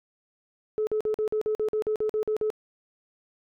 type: tone bursts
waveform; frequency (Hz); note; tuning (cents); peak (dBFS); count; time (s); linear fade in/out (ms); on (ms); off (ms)
sine; 430; A4; -40; -22; 13; 0.78-2.502; 0; 90; 46
effects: tanh soft clip ceiling -19 dBFS

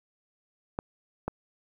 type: clicks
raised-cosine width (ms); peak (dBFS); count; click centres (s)
1; -16; 2; 0.789 / 1.28
effects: 9-bit

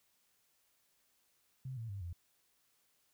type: tone with pitch steps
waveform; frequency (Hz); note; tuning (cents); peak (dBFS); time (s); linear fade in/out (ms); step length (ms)
sine; 130.81 / 113.88 / 99.14 / 86.3; C3 / A#2 / G2 / F2; 0 / -40 / +20 / -20; -40; 1.65-2.13; 5; 120
effects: white hiss -75 dBFS RMS until 3.13 s

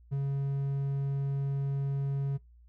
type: tone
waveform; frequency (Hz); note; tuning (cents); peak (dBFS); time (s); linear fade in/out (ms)
triangle; 138.59; C#3; 0; -26; 0.11-2.38; 20
effects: noise-tail reverb RT60 0.2 s tail -24 dB re dry + added 59 Hz sine -54 dBFS peak until 2.68 s

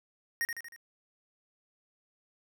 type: tone with echo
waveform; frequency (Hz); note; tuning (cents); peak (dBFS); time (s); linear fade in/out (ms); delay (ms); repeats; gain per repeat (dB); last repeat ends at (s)
square; 1864.7; A#6; 0; -29; 0.41-0.45; 0; 78; 4; -5; 0.762
effects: none

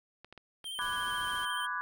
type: clicks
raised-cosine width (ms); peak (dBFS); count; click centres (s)
0.3; -33; 4; 0.246 / 0.326 / 0.377 / 0.643
type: tone with vibrato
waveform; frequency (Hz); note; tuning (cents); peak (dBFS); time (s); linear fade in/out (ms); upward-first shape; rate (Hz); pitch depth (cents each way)
square; 3136; G7; 0; -38; 0.64-1.67; 20; sine; 14; 33
type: chord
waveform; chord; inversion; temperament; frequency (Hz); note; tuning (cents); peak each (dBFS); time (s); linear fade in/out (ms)
sine; G# half-diminished seventh; first; equal with one note detuned; 997.5 / 1174.7 / 1480 / 1661.2; B5 / D6 / F#6 / G#6; +17 / 0 / 0 / 0; -38; 0.79-1.81; 0
type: noise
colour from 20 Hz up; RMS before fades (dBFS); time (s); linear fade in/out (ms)
pink; -50; 0.81-1.45; 2
effects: none

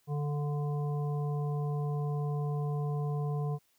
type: harmonic tone with a mistuned harmonic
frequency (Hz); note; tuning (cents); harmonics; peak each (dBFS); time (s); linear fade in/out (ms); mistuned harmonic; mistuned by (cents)
146.83; D3; 0; 1 / 3 / 5 / 7; -30 / -40 / -44 / -47; 0.07-3.59; 50; 5; -24
effects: white hiss -71 dBFS RMS until 3.78 s

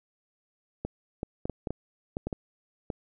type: clicks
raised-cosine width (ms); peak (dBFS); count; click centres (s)
2; -18; 10; 0.85 / 1.231 / 1.455 / 1.497 / 1.672 / 1.706 / 2.169 / 2.27 / 2.328 / 2.902
effects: none

